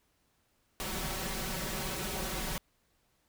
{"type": "noise with comb filter", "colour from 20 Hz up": "pink", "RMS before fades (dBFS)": -36, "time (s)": [0.8, 2.58], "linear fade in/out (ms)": 0, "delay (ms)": 5.3, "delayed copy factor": 0.9, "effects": ["pink hiss -73 dBFS RMS until 3.28 s"]}